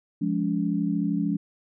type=chord; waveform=sine; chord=Db major; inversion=first; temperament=equal with one note detuned; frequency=174.61 / 207.7 / 284.5 Hz; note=F3 / Ab3 / Db4; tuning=0 / 0 / +45 cents; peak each=-27 dBFS; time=0.21-1.37 s; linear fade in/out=10 ms; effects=none